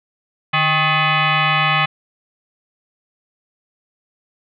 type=tone with frequency modulation; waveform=sine; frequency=622.3 Hz; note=D#5; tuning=in tune; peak=-13 dBFS; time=0.53-1.86 s; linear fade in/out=10 ms; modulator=471 Hz; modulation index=5.2; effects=none